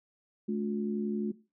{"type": "harmonic tone", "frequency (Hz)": 71.6, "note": "D2", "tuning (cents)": -43, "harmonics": [3, 4, 5], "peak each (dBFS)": [-30, -41, -35], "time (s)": [0.48, 1.32], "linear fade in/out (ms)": 10, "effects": ["noise-tail reverb RT60 0.3 s tail -18 dB re dry"]}